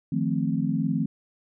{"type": "chord", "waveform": "sine", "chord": "F dominant seventh", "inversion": "third", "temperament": "equal", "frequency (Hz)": [155.56, 174.61, 220, 261.6], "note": ["Eb3", "F3", "A3", "C4"], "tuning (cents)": [0, 0, 0, 0], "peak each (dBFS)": -28, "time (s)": [0.12, 1.06], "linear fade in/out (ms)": 5, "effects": []}